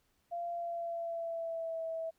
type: tone with pitch glide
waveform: sine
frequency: 689 to 652.6 Hz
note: F5 to E5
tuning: -24 to -18 cents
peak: -35 dBFS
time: 0.31-2.11 s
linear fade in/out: 20 ms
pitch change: -94 cents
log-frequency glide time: 0.51-1.83 s
effects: pink hiss -75 dBFS RMS until 2.18 s